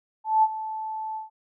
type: tone with ADSR envelope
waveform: sine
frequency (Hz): 874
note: A5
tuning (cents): -12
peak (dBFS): -14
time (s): 0.24-1.3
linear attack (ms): 190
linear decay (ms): 45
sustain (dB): -15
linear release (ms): 140
effects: none